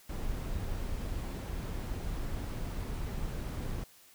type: noise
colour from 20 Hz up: brown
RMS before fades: -36 dBFS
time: 0.09-3.84 s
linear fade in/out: 5 ms
effects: white hiss -59 dBFS RMS until 4.14 s